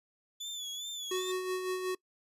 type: tone with vibrato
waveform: 30% pulse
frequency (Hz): 3454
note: A7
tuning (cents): -33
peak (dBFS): -35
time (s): 0.4-1.32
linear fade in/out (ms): 10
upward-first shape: sine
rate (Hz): 2.5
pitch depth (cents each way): 66
type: tone with tremolo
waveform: square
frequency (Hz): 370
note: F#4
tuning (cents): 0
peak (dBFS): -31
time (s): 1.11-1.95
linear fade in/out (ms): 5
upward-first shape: sine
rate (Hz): 5.4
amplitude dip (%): 45
effects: noise-tail reverb RT60 0.1 s tail -23 dB re dry + resampled to 32000 Hz